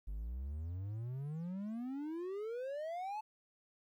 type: exponential sweep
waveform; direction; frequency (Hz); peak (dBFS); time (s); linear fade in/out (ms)
triangle; up; 48.17 to 880; -37; 0.07-3.21; 10
effects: 13-bit